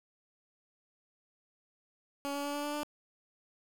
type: tone with pitch steps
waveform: 15% pulse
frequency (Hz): 281.9 / 284.7 / 287.5 / 290.3 / 293.2 / 296.1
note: C#4 / C#4 / D4 / D4 / D4 / D4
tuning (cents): +29 / +46 / -37 / -20 / -3 / +14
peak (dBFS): -28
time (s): 2.25-2.832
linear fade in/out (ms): 0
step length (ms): 97
effects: 9-bit